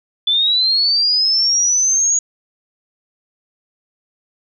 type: linear sweep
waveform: sine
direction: up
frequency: 3464 to 6730 Hz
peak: -12 dBFS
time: 0.27-2.19 s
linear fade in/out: 5 ms
effects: none